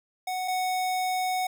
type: tone pair in turn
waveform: square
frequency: 740 / 740 Hz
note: F#5 / F#5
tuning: 0 / 0 cents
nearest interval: unison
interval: 0 cents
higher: neither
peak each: -29 / -26 dBFS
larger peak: second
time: 0.27-0.48 / 0.48-1.47 s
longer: second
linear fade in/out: 5 ms
effects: none